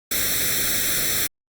white noise with comb filter, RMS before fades -22 dBFS, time 0.11-1.27 s, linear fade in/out 5 ms, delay 0.52 ms, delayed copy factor +0.95, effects Opus 48 kbps

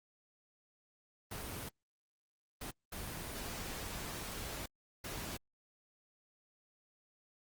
pink noise bursts at uneven times, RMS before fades -43 dBFS, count 4, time 1.31-1.69 / 2.61-2.71 / 2.92-4.66 / 5.04-5.37 s, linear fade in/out 5 ms, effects Opus 24 kbps

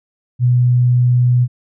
sine tone, 123.47 Hz, B2, in tune, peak -9 dBFS, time 0.39-1.48 s, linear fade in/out 50 ms, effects none

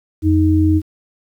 sine tone pair together, 87.7 / 312.5 Hz, F2 / D#4, +8 / +8 cents, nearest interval octave + minor seventh, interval 2200 cents, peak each -13 dBFS, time 0.22-0.82 s, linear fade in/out 50 ms, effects 8-bit

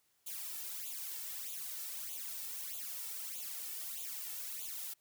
blue noise with flanger, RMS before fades -43 dBFS, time 0.26-4.94 s, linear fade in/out 10 ms, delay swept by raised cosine 0.28 to 2.28 ms, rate 1.6 Hz, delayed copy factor +0.9, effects white hiss -75 dBFS RMS until 5 s

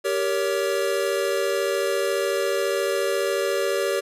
square chord, G diminished, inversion none, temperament equal with one note detuned, 392 / 466.2 / 564.4 Hz, G4 / Bb4 / Db5, 0 / 0 / +31 cents, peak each -26 / -28 / -26 dBFS, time 0.04-4.01 s, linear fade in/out 20 ms, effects resampled to 32000 Hz

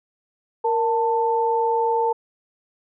sine tone pair together, 465.1 / 887.9 Hz, A#4 / A5, -4 / +15 cents, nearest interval major seventh, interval 1119 cents, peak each -21 / -20 dBFS, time 0.64-2.13 s, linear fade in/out 10 ms, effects none

